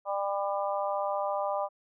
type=harmonic tone; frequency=199.2 Hz; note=G3; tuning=28 cents sharp; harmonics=3 / 4 / 5 / 6; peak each=-31 / -33 / -35 / -37 dBFS; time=0.05-1.69 s; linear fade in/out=50 ms; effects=none